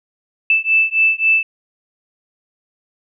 sine beating tone pair, 2637 / 2640.7 Hz, E7 / E7, 0 / +2 cents, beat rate 3.7 Hz, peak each -15 dBFS, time 0.5-1.43 s, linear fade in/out 2 ms, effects none

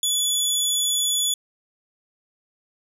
20% pulse tone, 3427 Hz, A7, 46 cents flat, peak -14 dBFS, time 0.03-1.34 s, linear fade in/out 2 ms, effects none

